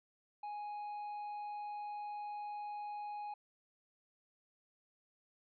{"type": "tone", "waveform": "triangle", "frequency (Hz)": 831, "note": "G#5", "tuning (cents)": 1, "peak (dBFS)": -39, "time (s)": [0.43, 3.34], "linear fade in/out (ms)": 5, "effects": ["resampled to 11025 Hz"]}